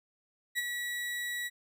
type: tone with ADSR envelope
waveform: 35% pulse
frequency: 1935 Hz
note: B6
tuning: 36 cents flat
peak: -26 dBFS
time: 0.55-1.5 s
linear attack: 33 ms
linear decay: 27 ms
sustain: -6 dB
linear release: 35 ms
effects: none